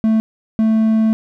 triangle tone pair in turn, 220.7 / 220.7 Hz, A3 / A3, +5 / +5 cents, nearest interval unison, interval 0 cents, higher neither, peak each -9 dBFS, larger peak neither, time 0.04-0.2 / 0.59-1.13 s, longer second, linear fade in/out 0 ms, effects none

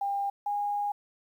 sine tone pair in turn, 800 / 819.6 Hz, G5 / G#5, +35 / -23 cents, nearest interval unison, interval 42 cents, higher second, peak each -27 dBFS, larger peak neither, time 0.01-0.3 / 0.46-0.92 s, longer second, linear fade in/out 5 ms, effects 10-bit

